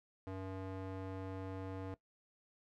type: tone with band-pass filter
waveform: square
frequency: 95 Hz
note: F#2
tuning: 46 cents sharp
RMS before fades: -44 dBFS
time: 0.27-1.94 s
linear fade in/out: 0 ms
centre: 450 Hz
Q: 0.69
effects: noise-tail reverb RT60 0.1 s tail -18 dB re dry